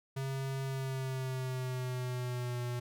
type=tone with pitch glide; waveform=square; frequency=134.7 to 122.1 Hz; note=C#3 to B2; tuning=-49 to -19 cents; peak=-35 dBFS; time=0.16-2.8 s; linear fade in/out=10 ms; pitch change=-170 cents; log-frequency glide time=0.64-2.62 s; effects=none